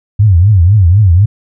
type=tone with vibrato; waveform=sine; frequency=95.1 Hz; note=F#2; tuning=48 cents sharp; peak=-3 dBFS; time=0.19-1.26 s; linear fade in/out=10 ms; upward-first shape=triangle; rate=4 Hz; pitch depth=280 cents each way; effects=none